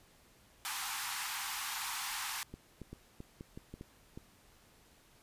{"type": "high-pass noise", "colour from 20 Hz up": "pink", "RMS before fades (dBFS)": -39, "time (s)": [0.65, 2.43], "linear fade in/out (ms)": 0, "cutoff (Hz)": 790, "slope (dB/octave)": 96}
{"type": "clicks", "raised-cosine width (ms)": 3, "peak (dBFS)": -32, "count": 9, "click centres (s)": [2.54, 2.817, 2.93, 3.204, 3.409, 3.575, 3.74, 3.811, 4.175]}
{"effects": ["pink hiss -64 dBFS RMS until 5.22 s", "resampled to 32000 Hz"]}